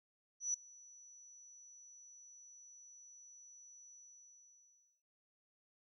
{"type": "tone with ADSR envelope", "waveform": "sine", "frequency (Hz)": 5920, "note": "F#8", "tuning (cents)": 0, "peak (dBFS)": -32, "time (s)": [0.4, 5.03], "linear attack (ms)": 140, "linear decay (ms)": 5, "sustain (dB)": -24, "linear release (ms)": 1100, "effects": []}